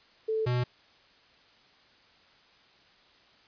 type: tone pair in turn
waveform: sine / square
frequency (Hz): 440 / 123.47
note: A4 / B2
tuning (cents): 0 / 0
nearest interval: octave + minor seventh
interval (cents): 2200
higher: first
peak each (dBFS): -26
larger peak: neither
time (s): 0.28-0.46 / 0.46-0.64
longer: neither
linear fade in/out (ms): 10
effects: white hiss -60 dBFS RMS until 3.47 s + resampled to 11025 Hz